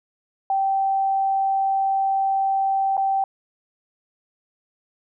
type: tone with dropouts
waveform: sine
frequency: 778 Hz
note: G5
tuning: 13 cents flat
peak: -18 dBFS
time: 0.5-3.24 s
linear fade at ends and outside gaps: 2 ms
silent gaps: 2.969-2.977 s
effects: none